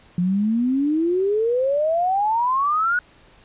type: exponential sweep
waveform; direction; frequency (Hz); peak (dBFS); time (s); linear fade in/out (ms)
sine; up; 172.8 to 1480; -17; 0.18-2.99; 2
effects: pink hiss -52 dBFS RMS until 3.44 s + resampled to 8000 Hz